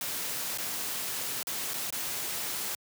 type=noise with dropouts; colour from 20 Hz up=white; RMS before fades=-34 dBFS; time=0.01-2.75 s; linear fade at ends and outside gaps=1 ms; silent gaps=0.575-0.584 / 1.43-1.47 / 1.735-1.74 / 1.904-1.925 s; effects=high-pass 100 Hz 12 dB/octave